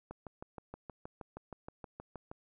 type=click train; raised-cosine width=1 ms; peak=-30 dBFS; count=15; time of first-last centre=0.11-2.315 s; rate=6.35 Hz; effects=none